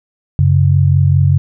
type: tone pair together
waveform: sine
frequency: 94.2 / 139.2 Hz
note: F#2 / C#3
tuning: +32 / +8 cents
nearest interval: perfect fifth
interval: 676 cents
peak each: -10 dBFS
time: 0.39-1.38 s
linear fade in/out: 0 ms
effects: none